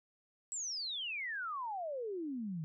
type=exponential sweep; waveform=sine; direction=down; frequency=7902 to 150 Hz; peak=-37 dBFS; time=0.52-2.64 s; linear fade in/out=0 ms; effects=none